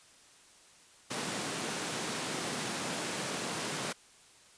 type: high-pass noise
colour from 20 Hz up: pink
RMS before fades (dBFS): -36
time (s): 1.1-3.93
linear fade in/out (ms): 10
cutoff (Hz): 150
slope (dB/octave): 24
effects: white hiss -59 dBFS RMS until 4.57 s + resampled to 22050 Hz